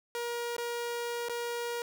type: tone with dropouts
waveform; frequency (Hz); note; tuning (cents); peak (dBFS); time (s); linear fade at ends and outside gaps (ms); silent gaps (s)
sawtooth; 474.9; A#4; +32; -29; 0.15-1.82; 1; 0.566-0.581 / 1.286-1.295
effects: none